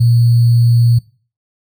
sine tone with sample-and-hold, 118.3 Hz, A#2, 26 cents sharp, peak -7 dBFS, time 0-0.99 s, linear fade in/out 10 ms, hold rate 4410 Hz, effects noise-tail reverb RT60 0.4 s tail -21 dB re dry

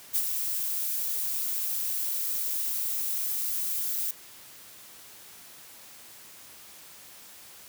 violet noise with ADSR envelope, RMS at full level -24 dBFS, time 0.13-4.11 s, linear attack 28 ms, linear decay 64 ms, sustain -6 dB, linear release 3 ms, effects white hiss -49 dBFS RMS until 7.68 s + high-pass 60 Hz 12 dB/octave

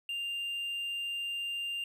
triangle tone with hard clipping, 2794 Hz, F7, in tune, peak -34 dBFS, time 0.09-1.84 s, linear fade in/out 2 ms, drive 5 dB, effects none

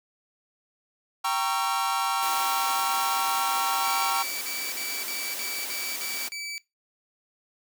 45% pulse chord, G diminished seventh, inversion none, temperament equal with one note detuned, 784 / 932.3 / 1108.7 / 1352.5 Hz, G5 / Bb5 / Db6 / Fb6, 0 / 0 / 0 / +44 cents, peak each -30 dBFS, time 1.24-4.23 s, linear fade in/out 10 ms
white high-pass noise, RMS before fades -34 dBFS, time 2.22-6.29 s, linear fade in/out 10 ms, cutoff 220 Hz, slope 48 dB/octave
20% pulse tone bursts, 2303 Hz, D7, 34 cents flat, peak -28 dBFS, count 9, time 3.84-6.58 s, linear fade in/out 0 ms, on 260 ms, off 50 ms
effects noise-tail reverb RT60 0.2 s tail -20 dB re dry

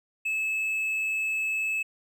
triangle tone, 2601 Hz, E7, 24 cents flat, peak -24 dBFS, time 0.25-1.83 s, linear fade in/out 10 ms, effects none

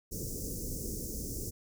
pink band-stop noise, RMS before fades -38 dBFS, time 0.11-1.51 s, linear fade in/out 20 ms, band 490 to 5500 Hz, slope 48 dB/octave, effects none

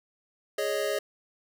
square chord, Ab suspended fourth, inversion none, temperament equal, 415.3 / 554.4 / 622.3 Hz, Ab4 / Db5 / Eb5, 0 / 0 / 0 cents, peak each -32 dBFS, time 0.58-0.99 s, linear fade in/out 5 ms, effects none

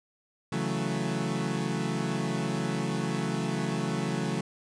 30% pulse chord, F# minor seventh, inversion second, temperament equal, 138.59 / 164.81 / 185 / 220 Hz, C#3 / E3 / F#3 / A3, 0 / 0 / 0 / 0 cents, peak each -31 dBFS, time 0.52-4.41 s, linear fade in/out 5 ms, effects resampled to 22050 Hz

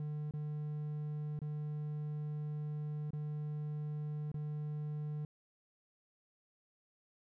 triangle tone with dropouts, 150 Hz, D3, 37 cents sharp, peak -35 dBFS, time 0-5.25 s, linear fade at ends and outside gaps 2 ms, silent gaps 0.31-0.337 / 1.391-1.417 / 3.106-3.132 / 4.317-4.342 s, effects none

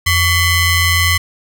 sawtooth ring-modulated tone, 1046.5 Hz, C6, in tune, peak -4 dBFS, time 0.06-1.18 s, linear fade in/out 10 ms, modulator 960 Hz, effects none

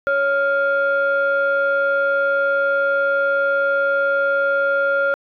sine tone pair together, 556.1 / 1400 Hz, C#5 / F6, +5 / +4 cents, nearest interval octave + major third, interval 1599 cents, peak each -17 dBFS, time 0.07-5.14 s, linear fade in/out 0 ms, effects tanh soft clip ceiling -10 dBFS

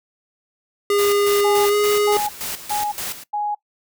square tone with pitch glide, 406.9 to 414.7 Hz, G#4 to G#4, -35 to -3 cents, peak -16 dBFS, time 0.9-2.17 s, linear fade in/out 2 ms, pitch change +32 cents, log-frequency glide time 1.69-1.74 s
white noise with tremolo, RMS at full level -27 dBFS, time 0.98-3.24 s, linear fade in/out 10 ms, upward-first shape square, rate 3.5 Hz, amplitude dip 70%
sine tone bursts, 832 Hz, G#5, 3 cents sharp, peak -20 dBFS, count 4, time 1.44-3.55 s, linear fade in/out 10 ms, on 220 ms, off 410 ms
effects noise-tail reverb RT60 0.1 s tail -20 dB re dry

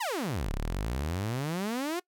sawtooth exponential two-way sweep, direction down then up, 1046.5 to 32 to 368.1 Hz, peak -26 dBFS, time 0-2 s, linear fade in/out 10 ms, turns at 0.53 s, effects noise-tail reverb RT60 0.1 s tail -24 dB re dry

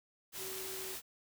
sine tone in noise, 379.1 Hz, F#4, 42 cents sharp, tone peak -46 dBFS, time 0.37-0.97 s, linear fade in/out 50 ms, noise white, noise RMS -43 dBFS, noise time 0.32-1.02 s, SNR -6 dB, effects none

